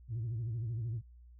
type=tone with vibrato; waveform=sine; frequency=114.8 Hz; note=A#2; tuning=26 cents flat; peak=-32 dBFS; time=0.08-1.02 s; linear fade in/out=50 ms; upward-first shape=sine; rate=13 Hz; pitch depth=120 cents each way; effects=tanh soft clip ceiling -32 dBFS + added 60 Hz sine -53 dBFS peak until 1.39 s